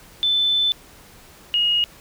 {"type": "tone pair in turn", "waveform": "sine", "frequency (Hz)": [3520, 2874], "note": ["A7", "F7"], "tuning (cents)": [0, 49], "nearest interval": "major third", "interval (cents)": 351, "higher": "first", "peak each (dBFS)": -16, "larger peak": "neither", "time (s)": [[0.23, 0.72], [1.54, 1.84]], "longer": "first", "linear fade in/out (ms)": 0, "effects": ["pink hiss -47 dBFS RMS until 2 s"]}